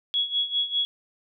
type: tone with tremolo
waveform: sine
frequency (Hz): 3349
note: G#7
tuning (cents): +14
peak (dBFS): -20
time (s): 0.14-0.85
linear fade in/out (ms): 0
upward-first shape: sine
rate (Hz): 5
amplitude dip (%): 80
effects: none